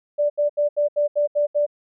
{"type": "tone bursts", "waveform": "sine", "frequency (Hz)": 587, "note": "D5", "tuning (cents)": -1, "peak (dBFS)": -16, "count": 8, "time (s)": [0.18, 1.665], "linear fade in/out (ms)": 20, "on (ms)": 120, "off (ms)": 75, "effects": []}